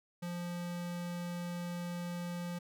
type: tone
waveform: square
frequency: 174.61 Hz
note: F3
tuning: in tune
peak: -38 dBFS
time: 0.22-2.59 s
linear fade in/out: 10 ms
effects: none